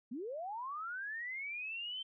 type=linear sweep; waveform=sine; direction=up; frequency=215.5 to 3128 Hz; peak=-39 dBFS; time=0.11-2.03 s; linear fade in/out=10 ms; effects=none